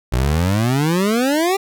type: exponential sweep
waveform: 25% pulse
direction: up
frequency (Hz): 58.27 to 401.4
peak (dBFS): -11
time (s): 0.12-1.57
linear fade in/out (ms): 10
effects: none